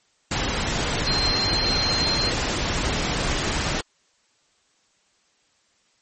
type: tone in noise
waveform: sine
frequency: 4165 Hz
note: C8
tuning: 9 cents flat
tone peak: -22 dBFS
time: 1.07-2.3 s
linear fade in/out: 5 ms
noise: pink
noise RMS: -24 dBFS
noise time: 0.31-3.81 s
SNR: -1 dB
effects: white hiss -64 dBFS RMS until 6.01 s + MP3 32 kbps